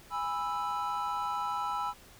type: chord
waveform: triangle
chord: E major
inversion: first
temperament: just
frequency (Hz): 824.1 / 988.9 / 1318.5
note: G#5 / B5 / E6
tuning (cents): -14 / +2 / 0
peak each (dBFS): -34 / -33 / -33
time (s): 0.1-1.94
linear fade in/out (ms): 50
effects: pink hiss -55 dBFS RMS until 2.19 s